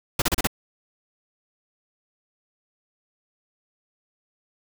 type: noise bursts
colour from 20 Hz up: pink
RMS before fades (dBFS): -21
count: 5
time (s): 0.19-0.472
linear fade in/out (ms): 5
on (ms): 30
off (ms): 33
effects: none